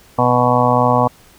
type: harmonic tone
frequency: 123.47 Hz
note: B2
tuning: in tune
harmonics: 1 / 2 / 4 / 5 / 6 / 7 / 8 / 9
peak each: -19 / -19 / -19 / -19 / -19 / -19 / -19 / -19 dBFS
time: 0.18-1.08 s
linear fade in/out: 10 ms
effects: pink hiss -47 dBFS RMS until 1.38 s